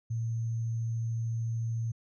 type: tone with sample-and-hold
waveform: sine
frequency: 114.2 Hz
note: A#2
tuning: 35 cents flat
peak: -29 dBFS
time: 0.1-1.92 s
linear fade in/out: 10 ms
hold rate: 6300 Hz
effects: resampled to 16000 Hz